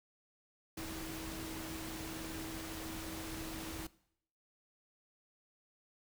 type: tone in noise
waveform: sine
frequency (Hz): 321.9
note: E4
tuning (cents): -41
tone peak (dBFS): -45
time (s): 0.77-3.87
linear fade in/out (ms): 5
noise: pink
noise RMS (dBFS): -45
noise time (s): 0.77-3.87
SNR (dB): -3
effects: noise-tail reverb RT60 0.7 s tail -20 dB re dry